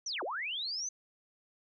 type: linear two-way sweep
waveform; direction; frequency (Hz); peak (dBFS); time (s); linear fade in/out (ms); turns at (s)
sine; down then up; 6272 to 315.2 to 6272; -34; 0.06-0.89; 5; 0.23
effects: none